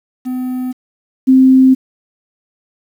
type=tone pair in turn; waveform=triangle / sine; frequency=253.8 / 261.4 Hz; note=B3 / C4; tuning=+47 / -1 cents; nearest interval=minor second; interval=52 cents; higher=second; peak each=-15 / -4 dBFS; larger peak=second; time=0.25-0.73 / 1.27-1.75 s; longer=neither; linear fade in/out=20 ms; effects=7-bit

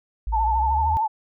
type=exponential sweep; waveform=sine; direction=up; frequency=53 to 82.41 Hz; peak=-23 dBFS; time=0.27-0.97 s; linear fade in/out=0 ms
type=tone with vibrato; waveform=sine; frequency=880 Hz; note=A5; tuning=in tune; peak=-19 dBFS; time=0.32-1.08 s; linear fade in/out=20 ms; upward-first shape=triangle; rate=13 Hz; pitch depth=75 cents each way
effects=none

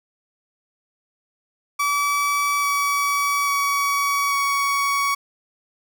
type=tone with pitch steps; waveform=30% pulse; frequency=1148 / 1139.4 / 1130.9 / 1122.4 Hz; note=D6 / C#6 / C#6 / C#6; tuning=-40 / +47 / +34 / +21 cents; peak=-16 dBFS; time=1.79-5.15 s; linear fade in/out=10 ms; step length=840 ms; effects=none

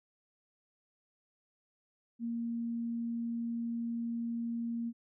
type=tone; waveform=sine; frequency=233.1 Hz; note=A#3; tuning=in tune; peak=-33 dBFS; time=2.19-4.93 s; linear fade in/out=50 ms; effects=none

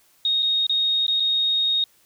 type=tone with dropouts; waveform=sine; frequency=3729 Hz; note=A#7; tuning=in tune; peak=-18 dBFS; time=0.25-1.84 s; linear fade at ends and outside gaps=2 ms; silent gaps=0.424-0.428 / 0.667-0.695 / 1.066-1.08 / 1.199-1.203 s; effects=white hiss -59 dBFS RMS until 2.05 s

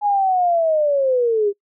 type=linear sweep; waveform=sine; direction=down; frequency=837 to 394.8 Hz; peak=-14 dBFS; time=0.01-1.53 s; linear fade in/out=50 ms; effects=noise-tail reverb RT60 0.1 s tail -23 dB re dry

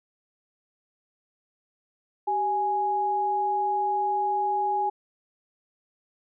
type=tone pair together; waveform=sine; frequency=387.7 / 830.6 Hz; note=G4 / G#5; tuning=-19 / 0 cents; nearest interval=octave + minor second; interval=1319 cents; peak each=-32 / -23 dBFS; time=2.27-4.9 s; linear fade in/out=10 ms; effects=none

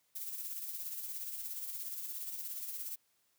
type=noise with tremolo; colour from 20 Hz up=violet; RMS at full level=-40 dBFS; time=0.15-2.96 s; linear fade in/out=10 ms; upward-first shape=sine; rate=17 Hz; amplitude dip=45%; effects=white hiss -75 dBFS RMS until 3.38 s + high-pass 60 Hz 12 dB/octave

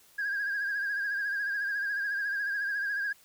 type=tone with vibrato; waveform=sine; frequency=1627 Hz; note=G#6; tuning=36 cents flat; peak=-27 dBFS; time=0.18-3.13 s; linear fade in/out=10 ms; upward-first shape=sine; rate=14 Hz; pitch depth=55 cents each way; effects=tanh soft clip ceiling -26 dBFS + white hiss -60 dBFS RMS until 3.24 s

